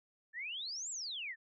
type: exponential two-way sweep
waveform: sine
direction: up then down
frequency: 1721 to 7790 to 1721 Hz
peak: -39 dBFS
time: 0.33-1.36 s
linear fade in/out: 50 ms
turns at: 0.9 s
effects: none